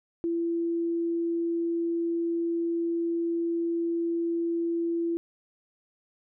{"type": "tone", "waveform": "sine", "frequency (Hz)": 337, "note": "E4", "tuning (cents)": 38, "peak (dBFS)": -25, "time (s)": [0.24, 5.17], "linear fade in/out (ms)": 0, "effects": []}